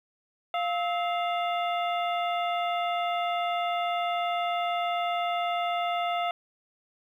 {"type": "harmonic tone with a mistuned harmonic", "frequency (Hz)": 698.5, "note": "F5", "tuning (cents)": 0, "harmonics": [1, 2, 3, 4, 5], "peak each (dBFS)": [-27, -33, -37, -39, -41], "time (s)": [0.54, 6.31], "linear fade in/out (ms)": 2, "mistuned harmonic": 2, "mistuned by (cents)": -130, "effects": ["10-bit"]}